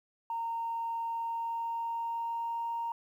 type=tone with pitch glide; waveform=sine; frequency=921 to 929 Hz; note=A#5 to A#5; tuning=-21 to -6 cents; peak=-31 dBFS; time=0.3-2.92 s; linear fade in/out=2 ms; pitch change=+15 cents; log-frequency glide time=1.13-2.69 s; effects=tanh soft clip ceiling -27 dBFS + 11-bit